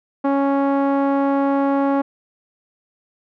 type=tone with low-pass filter; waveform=sawtooth; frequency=277.2 Hz; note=C#4; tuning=in tune; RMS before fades=-18 dBFS; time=0.24-2.02 s; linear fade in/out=10 ms; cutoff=1000 Hz; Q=1.4; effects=none